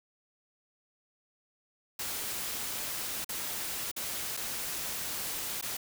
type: noise with dropouts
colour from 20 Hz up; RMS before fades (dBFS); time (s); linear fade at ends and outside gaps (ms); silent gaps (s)
white; -36; 1.99-5.77; 5; 3.246-3.29 / 3.915-3.963 / 4.368-4.372 / 5.613-5.624
effects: none